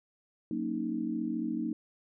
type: chord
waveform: sine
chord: D# minor seventh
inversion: first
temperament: equal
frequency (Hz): 185 / 233.1 / 277.2 / 311.1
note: F#3 / A#3 / C#4 / D#4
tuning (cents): 0 / 0 / 0 / 0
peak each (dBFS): -40 / -34 / -39 / -34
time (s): 0.51-1.73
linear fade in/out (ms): 2
effects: none